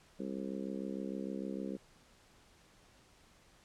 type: harmonic tone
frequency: 66.6 Hz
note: C2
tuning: 31 cents sharp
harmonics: 3 / 4 / 5 / 6 / 7 / 8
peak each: -41 / -43 / -45 / -47 / -48 / -49 dBFS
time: 0.19-1.77 s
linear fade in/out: 10 ms
effects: pink hiss -64 dBFS RMS until 3.64 s + low-pass 9000 Hz 12 dB/octave